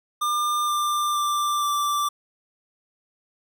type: tone with pitch steps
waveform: square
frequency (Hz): 1200 / 1190.3 / 1180.7 / 1171.2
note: D6 / D6 / D6 / D6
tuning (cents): +37 / +23 / +9 / -5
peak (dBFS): -22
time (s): 0.21-2.09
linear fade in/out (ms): 10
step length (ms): 470
effects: none